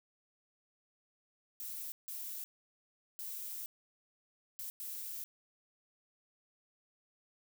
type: noise bursts at uneven times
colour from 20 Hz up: violet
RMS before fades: -43 dBFS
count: 5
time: 1.6-1.92 / 2.08-2.44 / 3.19-3.66 / 4.59-4.7 / 4.8-5.24 s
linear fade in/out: 0 ms
effects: none